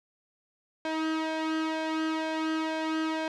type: tone with flanger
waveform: sawtooth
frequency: 317.4 Hz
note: D#4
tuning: 35 cents sharp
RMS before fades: -30 dBFS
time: 0.85-3.28 s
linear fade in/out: 2 ms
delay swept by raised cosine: 1.9 to 2.51 ms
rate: 2.1 Hz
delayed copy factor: +0.65
effects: low-pass 4000 Hz 12 dB/octave